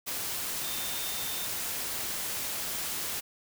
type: tone in noise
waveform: sine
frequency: 3619 Hz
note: A7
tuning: 48 cents sharp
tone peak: -41 dBFS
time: 0.63-1.47 s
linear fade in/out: 20 ms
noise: white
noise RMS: -34 dBFS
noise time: 0.06-3.21 s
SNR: -10 dB
effects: none